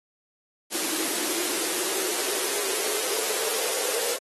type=noise with high-pass filter sweep; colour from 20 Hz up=white; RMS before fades=-27 dBFS; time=0.7-4.19 s; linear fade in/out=50 ms; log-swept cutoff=310 to 480 Hz; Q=6.4; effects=AAC 32 kbps